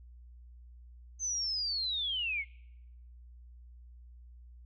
sine linear sweep, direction down, 6272 to 2100 Hz, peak -31 dBFS, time 1.19-2.45 s, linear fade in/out 50 ms, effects noise-tail reverb RT60 0.9 s tail -25 dB re dry + added 60 Hz sine -50 dBFS peak until 4.65 s

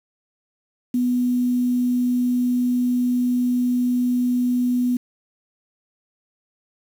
sine tone with quantisation, 246.9 Hz, B3, in tune, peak -17 dBFS, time 0.94-4.97 s, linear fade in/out 5 ms, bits 7, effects none

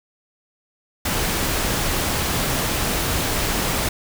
pink noise, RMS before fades -22 dBFS, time 1.05-3.89 s, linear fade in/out 5 ms, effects none

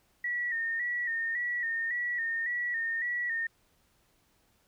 sine tone with vibrato, 1883 Hz, A#6, 17 cents sharp, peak -29 dBFS, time 0.24-3.47 s, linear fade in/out 5 ms, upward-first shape square, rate 1.8 Hz, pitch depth 49 cents each way, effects pink hiss -69 dBFS RMS until 4.67 s

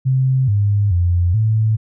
sine tone with pitch steps, 131.2 / 102.1 / 87.7 / 109.7 Hz, C3 / G#2 / F2 / A2, +5 / -29 / +8 / -5 cents, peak -12 dBFS, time 0.05-1.77 s, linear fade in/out 20 ms, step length 430 ms, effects none

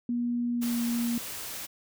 sine tone with pitch glide, 240.1 to 236 Hz, B3 to A#3, -49 to +22 cents, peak -26 dBFS, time 0.09-1.18 s, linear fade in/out 2 ms, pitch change -29 cents, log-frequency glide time 0.53-0.81 s
white noise, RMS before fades -38 dBFS, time 0.61-1.67 s, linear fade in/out 20 ms
effects none

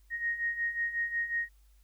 sine beating tone pair, 1864.7 / 1870.2 Hz, A#6 / A#6, 0 / +5 cents, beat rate 5.5 Hz, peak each -36 / -31 dBFS, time 0.1-1.49 s, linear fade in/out 50 ms, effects added 50 Hz sine -58 dBFS peak until 1.83 s + white hiss -72 dBFS RMS until 1.83 s

